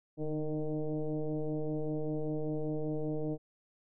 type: tone with frequency modulation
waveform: sine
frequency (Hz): 155.56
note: D#3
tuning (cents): 0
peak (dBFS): -31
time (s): 0.17-3.38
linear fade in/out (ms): 50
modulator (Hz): 153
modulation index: 2.6
effects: none